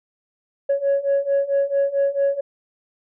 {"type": "beating tone pair", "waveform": "sine", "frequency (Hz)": [554.4, 558.9], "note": ["C#5", "C#5"], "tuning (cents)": [0, 14], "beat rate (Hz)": 4.5, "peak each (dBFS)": [-20, -18], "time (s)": [0.69, 2.41], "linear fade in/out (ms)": 10, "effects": ["tanh soft clip ceiling -13 dBFS"]}